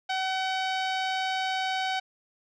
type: tone with low-pass filter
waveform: sawtooth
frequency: 757 Hz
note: F#5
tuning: 39 cents sharp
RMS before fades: -29 dBFS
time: 0.09-2 s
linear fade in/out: 10 ms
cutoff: 4000 Hz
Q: 1.6
effects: none